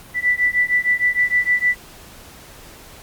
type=beating tone pair; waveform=sine; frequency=1972 / 1978.5 Hz; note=B6 / B6; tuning=-3 / +3 cents; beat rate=6.5 Hz; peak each=-18 dBFS; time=0.14-1.76 s; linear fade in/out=50 ms; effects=pink hiss -42 dBFS RMS until 3.02 s + Opus 48 kbps